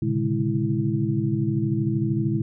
sine tone cluster, 113.9 / 134.4 / 147.3 / 207.3 / 328.6 Hz, A#2 / C3 / D3 / G#3 / E4, -40 / +47 / +6 / -3 / -5 cents, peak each -27 dBFS, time 0.02-2.42 s, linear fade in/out 5 ms, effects none

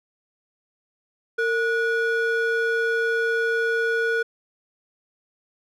triangle ring-modulated tone, 959 Hz, A#5, 49 cents sharp, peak -15 dBFS, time 1.38-4.23 s, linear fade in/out 10 ms, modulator 502 Hz, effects none

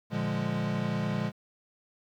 square chord, Bb dominant seventh, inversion none, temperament equal, 116.54 / 146.83 / 174.61 / 207.7 Hz, Bb2 / D3 / F3 / Ab3, 0 / 0 / 0 / 0 cents, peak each -36 / -35 / -35 / -33 dBFS, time 0.1-1.32 s, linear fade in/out 50 ms, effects low-pass 4000 Hz 12 dB/octave + 10-bit

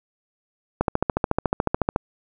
click train, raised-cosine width 1 ms, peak -5 dBFS, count 17, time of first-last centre 0.81-1.961 s, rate 13.9 Hz, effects none

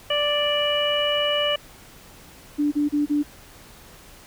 harmonic tone, 587.3 Hz, D5, in tune, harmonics 1 / 2 / 3 / 4 / 5, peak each -23 / -30 / -32 / -32 / -23 dBFS, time 0.1-1.56 s, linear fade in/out 5 ms
sine tone bursts, 293.4 Hz, D4, 2 cents flat, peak -18 dBFS, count 4, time 2.58-3.233 s, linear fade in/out 20 ms, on 140 ms, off 31 ms
effects pink hiss -47 dBFS RMS until 4.26 s

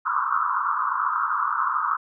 white band-pass noise, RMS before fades -24 dBFS, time 0.05-1.97 s, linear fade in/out 10 ms, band 970 to 1400 Hz, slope 96 dB/octave, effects none

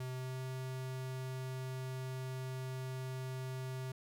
square tone with pitch glide, 128.5 to 129.92 Hz, C3 to C3, -31 to -12 cents, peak -40 dBFS, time 0-3.92 s, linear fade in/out 5 ms, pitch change +19 cents, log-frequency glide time 0.12-0.41 s, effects none

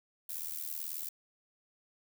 violet noise with amplitude modulation, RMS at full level -36 dBFS, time 0.29-1.09 s, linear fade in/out 5 ms, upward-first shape sine, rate 78.4 Hz, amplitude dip 85%, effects none

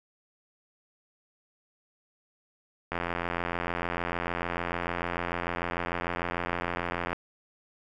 click train, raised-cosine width 0.5 ms, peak -15 dBFS, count 366, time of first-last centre 2.92-7.13 s, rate 86.7 Hz, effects none

